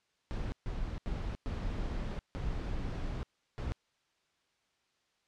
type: noise bursts at uneven times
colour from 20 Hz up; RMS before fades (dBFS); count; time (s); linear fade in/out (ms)
brown; -36; 6; 0.31-0.52 / 0.66-0.98 / 1.06-1.35 / 1.46-2.19 / 2.35-3.23 / 3.58-3.72; 0
effects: white hiss -75 dBFS RMS until 5.27 s + low-pass 5000 Hz 12 dB/octave